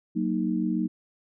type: chord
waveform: sine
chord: D# minor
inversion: first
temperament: just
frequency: 186.68 / 233.3 / 311.1 Hz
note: F#3 / A#3 / D#4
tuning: +16 / +2 / 0 cents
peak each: -28 / -28 / -28 dBFS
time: 0.15-0.88 s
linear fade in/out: 20 ms
effects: none